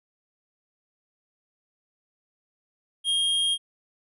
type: tone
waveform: square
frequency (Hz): 3236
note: G#7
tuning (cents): -46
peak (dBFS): -22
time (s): 3.04-3.58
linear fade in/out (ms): 50
effects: resampled to 24000 Hz